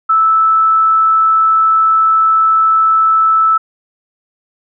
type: tone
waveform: sine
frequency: 1313 Hz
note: E6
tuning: 7 cents flat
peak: -7 dBFS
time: 0.09-3.58 s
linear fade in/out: 10 ms
effects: none